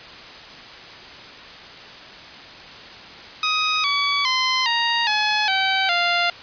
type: tone with pitch steps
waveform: 10% pulse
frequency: 1256 / 1138.5 / 1032 / 935.5 / 848 / 768.7 / 696.8 Hz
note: D#6 / C#6 / C6 / A#5 / G#5 / G5 / F5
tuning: +16 / +46 / -24 / +6 / +36 / -34 / -4 cents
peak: -9 dBFS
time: 3.43-6.3 s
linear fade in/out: 2 ms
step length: 410 ms
effects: white hiss -39 dBFS RMS until 6.42 s + resampled to 11025 Hz